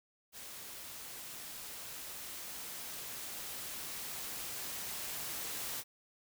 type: noise with level ramp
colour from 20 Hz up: white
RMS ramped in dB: -48 to -40 dBFS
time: 0.32-5.84 s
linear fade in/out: 50 ms
effects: none